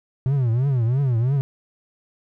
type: tone with vibrato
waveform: triangle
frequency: 126.4 Hz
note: B2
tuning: 41 cents sharp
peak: -15 dBFS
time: 0.26-1.41 s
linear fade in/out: 0 ms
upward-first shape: triangle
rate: 3 Hz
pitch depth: 240 cents each way
effects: none